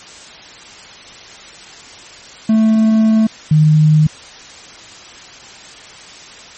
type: tone pair in turn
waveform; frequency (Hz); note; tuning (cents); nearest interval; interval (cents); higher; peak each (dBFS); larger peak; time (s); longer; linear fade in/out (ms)
triangle / sine; 220 / 153.82; A3 / D#3; 0 / -20; tritone; 620; first; -6; neither; 2.49-3.27 / 3.51-4.07; first; 5
effects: white hiss -36 dBFS RMS until 6.57 s + MP3 32 kbps